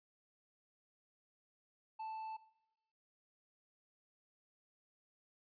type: tone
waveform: triangle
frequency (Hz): 880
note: A5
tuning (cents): 0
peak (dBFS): -40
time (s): 1.99-2.37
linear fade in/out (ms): 10
effects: noise-tail reverb RT60 0.8 s tail -18 dB re dry + resampled to 11025 Hz